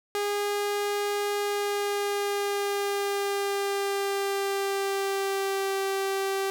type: tone with pitch glide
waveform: sawtooth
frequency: 409.2 to 389.4 Hz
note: G#4 to G4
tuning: -26 to -12 cents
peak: -22 dBFS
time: 0.15-6.5 s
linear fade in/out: 0 ms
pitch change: -86 cents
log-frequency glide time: 1.38-5.78 s
effects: none